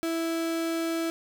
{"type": "tone", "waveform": "35% pulse", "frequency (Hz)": 329.6, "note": "E4", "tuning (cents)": 0, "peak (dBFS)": -25, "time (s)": [0.03, 1.1], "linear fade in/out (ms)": 0, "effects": []}